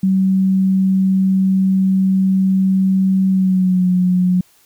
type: tone with pitch glide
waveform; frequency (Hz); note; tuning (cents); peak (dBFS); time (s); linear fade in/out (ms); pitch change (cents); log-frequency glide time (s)
sine; 190.3 to 181.5; F#3 to F#3; +49 to -33; -11; 0.03-4.41; 5; -82; 3.29-3.88
effects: white hiss -53 dBFS RMS until 4.65 s